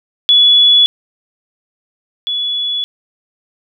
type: tone pair in turn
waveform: sine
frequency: 3410 / 3410 Hz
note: G#7 / G#7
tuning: +45 / +45 cents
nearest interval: unison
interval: 0 cents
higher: neither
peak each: -5 / -15 dBFS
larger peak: first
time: 0.29-0.86 / 2.27-2.84 s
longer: neither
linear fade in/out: 0 ms
effects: none